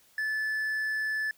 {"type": "tone", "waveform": "triangle", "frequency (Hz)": 1739, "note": "A6", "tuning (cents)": -21, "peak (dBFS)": -26, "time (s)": [0.18, 1.31], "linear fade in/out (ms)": 2, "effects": ["white hiss -62 dBFS RMS until 1.37 s"]}